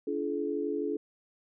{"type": "tone cluster", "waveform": "sine", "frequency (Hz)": [288, 339.9, 426.7], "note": ["D4", "F4", "G#4"], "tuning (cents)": [-34, -47, 47], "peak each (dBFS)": [-34, -35, -32], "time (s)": [0.07, 0.97], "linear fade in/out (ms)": 5, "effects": []}